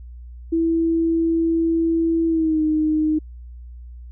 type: tone with pitch glide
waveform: sine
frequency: 329.5 to 309.2 Hz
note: E4 to D#4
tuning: -1 to -11 cents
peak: -16 dBFS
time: 0.52-3.19 s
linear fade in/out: 10 ms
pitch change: -110 cents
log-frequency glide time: 2.27-2.62 s
effects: added 60 Hz sine -35 dBFS peak until 4.11 s